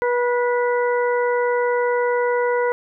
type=harmonic tone with a mistuned harmonic; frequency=486.2 Hz; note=B4; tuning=27 cents flat; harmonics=1 / 2 / 3 / 4; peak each=-18 / -24 / -28 / -30 dBFS; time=0.02-2.72 s; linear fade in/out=0 ms; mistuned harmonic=4; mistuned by=+28 cents; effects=none